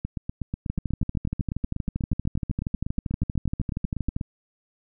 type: two click trains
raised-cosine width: 5 ms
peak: -16 / -14 dBFS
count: 35 / 45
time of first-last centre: 0.05-4.212 / 0.7-4.165 s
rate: 8.17 / 12.7 Hz
effects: none